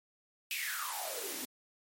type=noise with high-pass filter sweep; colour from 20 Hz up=white; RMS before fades=-38 dBFS; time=0.51-1.45 s; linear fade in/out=0 ms; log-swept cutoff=2700 to 240 Hz; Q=9.5; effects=MP3 64 kbps